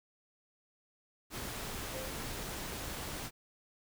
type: tone in noise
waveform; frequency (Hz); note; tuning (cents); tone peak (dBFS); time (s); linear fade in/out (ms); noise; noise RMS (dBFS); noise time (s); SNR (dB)
sine; 523.3; C5; 0; -43; 1.91-2.11; 50; pink; -41; 1.3-3.31; -5
effects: none